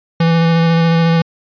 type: tone with vibrato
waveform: square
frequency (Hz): 165.9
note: E3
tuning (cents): +11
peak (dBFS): -10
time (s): 0.2-1.22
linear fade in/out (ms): 5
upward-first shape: square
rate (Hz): 14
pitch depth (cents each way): 11
effects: resampled to 11025 Hz